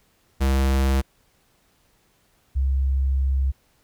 square / sine tone pair in turn, 67 / 67 Hz, C2 / C2, +42 / +42 cents, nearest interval unison, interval 0 cents, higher neither, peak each -18 dBFS, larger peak neither, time 0.4-1.02 / 2.55-3.52 s, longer second, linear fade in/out 20 ms, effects pink hiss -63 dBFS RMS until 3.83 s

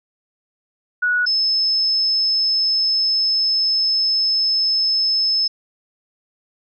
sine tone pair in turn, 1465 / 5221 Hz, F#6 / E8, -18 / -17 cents, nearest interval octave + minor seventh, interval 2201 cents, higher second, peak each -15 dBFS, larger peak neither, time 1.02-1.26 / 1.26-5.48 s, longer second, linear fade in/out 10 ms, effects none

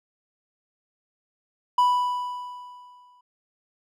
triangle tone with exponential decay, 987.8 Hz, B5, in tune, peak -13 dBFS, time 1.78-3.21 s, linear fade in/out 5 ms, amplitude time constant 310 ms, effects none

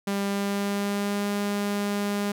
sawtooth tone with pitch glide, 199.4 to 203.5 Hz, G3 to G#3, +30 to -35 cents, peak -21 dBFS, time 0.07-2.32 s, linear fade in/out 5 ms, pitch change +35 cents, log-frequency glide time 0.23-1.29 s, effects none

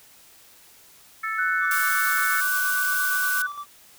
harmonic tone, 440 Hz, A4, in tune, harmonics 3 / 4 / 5, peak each -28 / -30 / -32 dBFS, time 1.23-2.41 s, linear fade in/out 10 ms
sine tone, 1491 Hz, F#6, 13 cents sharp, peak -22 dBFS, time 1.38-3.47 s, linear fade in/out 10 ms
triangle tone with tremolo, 1164 Hz, D6, 16 cents flat, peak -29 dBFS, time 1.6-3.66 s, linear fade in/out 50 ms, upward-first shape square, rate 8.6 Hz, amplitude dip 50%
blue noise, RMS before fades -29 dBFS, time 1.71-3.42 s, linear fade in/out 2 ms
effects white hiss -52 dBFS RMS until 3.98 s

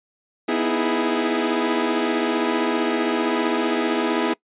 sawtooth chord, E major seventh, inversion second, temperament equal with one note detuned, 246.9 / 314.2 / 329.6 / 415.3 Hz, B3 / D#4 / E4 / G#4, 0 / +17 / 0 / 0 cents, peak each -21 / -23 / -20 / -21 dBFS, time 0.48-4.34 s, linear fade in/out 10 ms, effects noise-tail reverb RT60 0.1 s tail -23 dB re dry + resampled to 8000 Hz

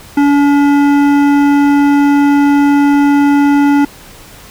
triangle tone with hard clipping, 285.4 Hz, D4, 49 cents flat, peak -8 dBFS, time 0.17-3.85 s, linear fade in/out 5 ms, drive 17 dB, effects pink hiss -36 dBFS RMS until 4.5 s

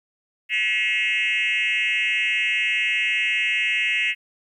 sine tone with frequency modulation, 2369 Hz, D7, 14 cents sharp, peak -18 dBFS, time 0.49-4.15 s, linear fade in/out 50 ms, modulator 219 Hz, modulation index 2.1, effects tanh soft clip ceiling -15 dBFS + 10-bit

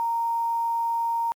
sine tone with quantisation, 927 Hz, A#5, 10 cents flat, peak -22 dBFS, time 0-1.32 s, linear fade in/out 0 ms, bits 8, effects MP3 96 kbps

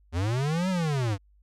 square linear two-way sweep, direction up then down, 77.78 to 191.7 to 93.7 Hz, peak -25 dBFS, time 0.12-1.18 s, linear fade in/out 50 ms, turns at 0.69 s, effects added 50 Hz sine -57 dBFS peak until 1.42 s + low-pass 8000 Hz 12 dB/octave

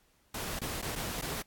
pink noise with dropouts, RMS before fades -37 dBFS, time 0.34-1.42 s, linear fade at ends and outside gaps 5 ms, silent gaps 0.591-0.615 / 0.814-0.824 / 0.954-0.958 / 1.214-1.221 s, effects pink hiss -69 dBFS RMS until 1.46 s + AAC 64 kbps

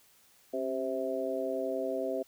harmonic tone with a mistuned harmonic, 130.81 Hz, C3, in tune, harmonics 2 / 3 / 4 / 5, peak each -38 / -36 / -35 / -35 dBFS, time 0.53-2.23 s, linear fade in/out 10 ms, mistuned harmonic 2, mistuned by +53 cents, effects white hiss -63 dBFS RMS until 2.27 s

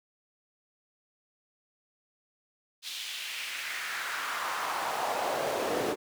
brown noise with high-pass filter sweep, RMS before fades -33 dBFS, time 2.82-5.96 s, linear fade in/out 50 ms, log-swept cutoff 3700 to 400 Hz, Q 2.1, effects none

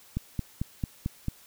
click train, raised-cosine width 5 ms, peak -16 dBFS, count 6, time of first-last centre 0.17-1.284 s, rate 4.49 Hz, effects white hiss -55 dBFS RMS until 1.46 s

